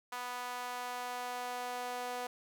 sawtooth tone with high-pass filter sweep, 246.9 Hz, B3, in tune, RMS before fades -40 dBFS, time 0.12-2.27 s, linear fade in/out 5 ms, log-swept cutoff 970 to 630 Hz, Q 2.1, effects none

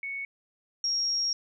sine tone pair in turn, 2217 / 5586 Hz, C#7 / F8, 0 / -1 cents, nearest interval octave + major third, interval 1599 cents, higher second, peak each -32 / -25 dBFS, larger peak second, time 0.03-0.25 / 0.84-1.33 s, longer second, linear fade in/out 2 ms, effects none

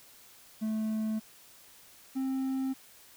triangle tone pair in turn, 218 / 264.9 Hz, A3 / C4, -16 / +22 cents, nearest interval minor third, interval 338 cents, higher second, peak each -27 dBFS, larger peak neither, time 0.61-1.2 / 2.15-2.74 s, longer neither, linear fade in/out 20 ms, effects white hiss -56 dBFS RMS until 3.16 s

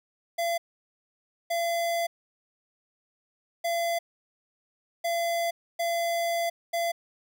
square tone bursts at uneven times, 680 Hz, F5, 46 cents flat, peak -26 dBFS, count 6, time 0.38-0.58 / 1.5-2.07 / 3.64-3.99 / 5.04-5.51 / 5.79-6.5 / 6.73-6.92 s, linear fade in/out 10 ms, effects none

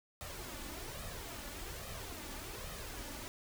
pink noise with flanger, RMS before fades -45 dBFS, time 0.21-3.28 s, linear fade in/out 0 ms, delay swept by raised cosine 1.6 to 3.5 ms, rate 1.2 Hz, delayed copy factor +0.55, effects none

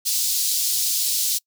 pink high-pass noise, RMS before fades -22 dBFS, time 0.05-1.39 s, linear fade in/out 20 ms, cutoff 4200 Hz, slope 24 dB/octave, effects noise-tail reverb RT60 0.1 s tail -26 dB re dry

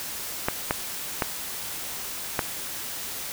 clicks, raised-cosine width 0.5 ms, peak -7 dBFS, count 4, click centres 0.485 / 0.709 / 1.222 / 2.392 s, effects white hiss -34 dBFS RMS until 3.32 s

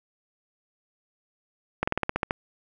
slowing click train, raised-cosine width 0.5 ms, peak -9 dBFS, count 9, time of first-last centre 1.83-2.309 s, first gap 45 ms, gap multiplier 1.08, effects none

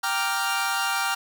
sawtooth chord, G minor seventh, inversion none, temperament equal, 784 / 932.3 / 1174.7 / 1396.9 Hz, G5 / Bb5 / D6 / F6, 0 / 0 / 0 / 0 cents, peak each -25 / -27 / -28 / -23 dBFS, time 0.03-1.15 s, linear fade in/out 10 ms, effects none

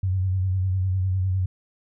sine tone with vibrato, 93.6 Hz, F#2, 20 cents sharp, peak -20 dBFS, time 0.03-1.46 s, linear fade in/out 5 ms, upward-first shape sine, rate 9.9 Hz, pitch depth 45 cents each way, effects none

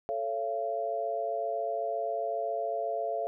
sine chord, A augmented, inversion none, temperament equal with one note detuned, 440 / 554.4 / 682.1 Hz, A4 / C#5 / E#5, 0 / 0 / -41 cents, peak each -36 / -36 / -31 dBFS, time 0.09-3.27 s, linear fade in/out 0 ms, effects none

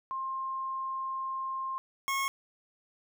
sine / 25% pulse tone pair in turn, 1060 / 1089.2 Hz, C6 / C#6, +22 / -31 cents, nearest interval unison, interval 47 cents, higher second, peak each -32 / -25 dBFS, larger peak second, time 0.11-1.78 / 2.08-2.28 s, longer first, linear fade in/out 0 ms, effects none

